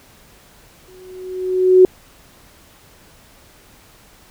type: tone with exponential growth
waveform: sine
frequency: 370 Hz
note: F#4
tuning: in tune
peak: -3 dBFS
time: 0.88-1.85 s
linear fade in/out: 1 ms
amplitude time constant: 210 ms
effects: pink hiss -48 dBFS RMS until 4.3 s